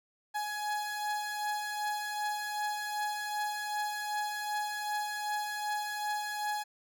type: beating tone pair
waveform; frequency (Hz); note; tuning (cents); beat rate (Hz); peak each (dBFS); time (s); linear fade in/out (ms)
30% pulse; 838 / 840.6; G#5 / G#5; +15 / +21; 2.6; -31 / -37; 0.34-6.64; 20
effects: none